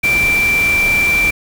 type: tone in noise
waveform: sine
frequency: 2349 Hz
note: D7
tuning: in tune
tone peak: -11 dBFS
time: 0.03-1.31 s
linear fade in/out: 10 ms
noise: pink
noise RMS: -23 dBFS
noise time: 0.03-1.31 s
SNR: +9 dB
effects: none